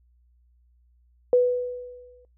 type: tone with exponential decay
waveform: sine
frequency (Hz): 494.3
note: B4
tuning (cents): +1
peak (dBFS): -13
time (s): 1.33-2.25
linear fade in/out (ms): 1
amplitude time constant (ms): 200
effects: noise-tail reverb RT60 0.2 s tail -25 dB re dry + added 60 Hz sine -58 dBFS peak until 2.37 s